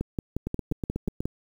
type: two click trains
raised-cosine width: 3 ms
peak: -15 / -16 dBFS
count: 8 / 7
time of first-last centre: 0.01-1.256 / 0.47-1.205 s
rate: 5.62 / 8.16 Hz
effects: 8-bit

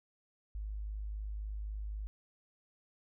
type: tone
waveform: sine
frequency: 51.91 Hz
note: G#1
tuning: in tune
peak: -37 dBFS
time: 0.55-2.07 s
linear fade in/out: 0 ms
effects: none

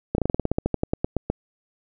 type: slowing click train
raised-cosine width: 2 ms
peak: -8 dBFS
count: 17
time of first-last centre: 0.15-1.3 s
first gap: 32 ms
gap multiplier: 1.1
effects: none

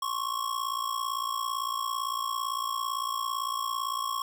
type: ring-modulated tone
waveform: square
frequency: 1093 Hz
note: C#6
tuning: 25 cents flat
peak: -27 dBFS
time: 0.02-4.22 s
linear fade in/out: 2 ms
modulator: 28.9 Hz
effects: 10-bit

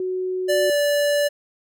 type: tone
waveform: sine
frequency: 370 Hz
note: F#4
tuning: in tune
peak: -22 dBFS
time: 0-0.7 s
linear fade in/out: 2 ms
type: tone with pitch glide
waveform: square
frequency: 586 to 581.3 Hz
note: D5 to D5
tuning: -4 to -18 cents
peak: -18 dBFS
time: 0.48-1.29 s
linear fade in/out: 20 ms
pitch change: -14 cents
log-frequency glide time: 0.65-0.74 s
effects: none

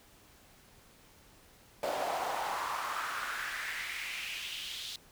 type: noise with high-pass filter sweep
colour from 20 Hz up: brown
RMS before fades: -37 dBFS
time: 1.83-4.96 s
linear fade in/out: 2 ms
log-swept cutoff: 610 to 3800 Hz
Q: 3.4
effects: pink hiss -60 dBFS RMS until 5.11 s

